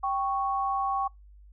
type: tone pair together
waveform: sine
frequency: 784 / 1107.4 Hz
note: G5 / C#6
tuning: 0 / -2 cents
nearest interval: tritone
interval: 598 cents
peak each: -28 dBFS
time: 0.03-1.08 s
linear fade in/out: 10 ms
effects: noise-tail reverb RT60 0.2 s tail -26 dB re dry + added 50 Hz sine -49 dBFS peak until 1.52 s